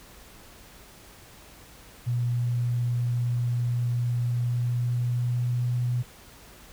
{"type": "tone with pitch glide", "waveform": "sine", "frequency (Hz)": [120.9, 122.52], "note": ["B2", "B2"], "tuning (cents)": [-36, -13], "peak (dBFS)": -23, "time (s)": [2.06, 6.03], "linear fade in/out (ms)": 20, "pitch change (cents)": 23, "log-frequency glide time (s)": [4.31, 5.78], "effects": ["added 50 Hz sine -58 dBFS peak until 6.72 s", "pink hiss -50 dBFS RMS until 6.72 s"]}